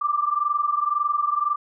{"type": "tone pair together", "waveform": "sine", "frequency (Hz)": [1173.1, 1195], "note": ["D6", "D6"], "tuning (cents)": [-2, 30], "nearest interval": "unison", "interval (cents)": 32, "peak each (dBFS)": [-22, -24], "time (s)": [0.01, 1.56], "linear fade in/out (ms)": 10, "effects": []}